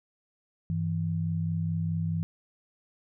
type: tone pair together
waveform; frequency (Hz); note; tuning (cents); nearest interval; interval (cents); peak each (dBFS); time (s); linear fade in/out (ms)
sine; 99.1 / 163.84; G2 / E3; +19 / -10; major sixth; 871; -31 / -28; 0.7-2.23; 0
effects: none